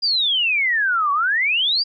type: exponential two-way sweep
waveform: sine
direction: down then up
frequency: 4907 to 1108.7 to 4907 Hz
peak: -16 dBFS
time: 0.02-1.84 s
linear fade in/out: 20 ms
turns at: 1.12 s
effects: none